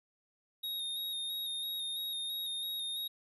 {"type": "tone with vibrato", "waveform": "square", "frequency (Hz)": 3729, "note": "A#7", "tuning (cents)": 0, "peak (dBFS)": -36, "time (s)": [0.63, 3.08], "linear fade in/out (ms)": 10, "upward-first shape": "square", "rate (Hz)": 3, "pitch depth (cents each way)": 23, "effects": []}